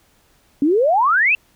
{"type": "exponential sweep", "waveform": "sine", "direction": "up", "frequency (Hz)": [270.1, 2737], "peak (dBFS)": -12, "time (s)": [0.62, 1.35], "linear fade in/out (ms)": 2, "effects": ["pink hiss -57 dBFS RMS until 1.55 s"]}